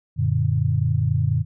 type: chord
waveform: sine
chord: Gb augmented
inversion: none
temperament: equal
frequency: 92.5 / 116.54 / 146.83 Hz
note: Gb2 / Bb2 / D3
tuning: 0 / 0 / 0 cents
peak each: -23 / -21 / -22 dBFS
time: 0.16-1.45 s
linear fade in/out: 50 ms
effects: none